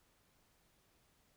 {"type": "silence", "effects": ["pink hiss -73 dBFS RMS until 1.36 s"]}